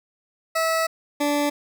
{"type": "tone pair in turn", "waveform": "20% pulse", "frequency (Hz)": [650, 290.9], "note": ["E5", "D4"], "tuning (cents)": [-24, -16], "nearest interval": "octave + major second", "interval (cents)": 1392, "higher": "first", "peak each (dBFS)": -15, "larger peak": "neither", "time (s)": [[0.55, 0.87], [1.2, 1.5]], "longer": "first", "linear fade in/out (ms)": 10, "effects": []}